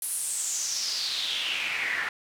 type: noise with band-pass filter sweep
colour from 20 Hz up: pink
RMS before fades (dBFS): -30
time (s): 0.02-2.09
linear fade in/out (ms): 2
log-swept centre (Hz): 11000 to 1700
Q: 4.9
effects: none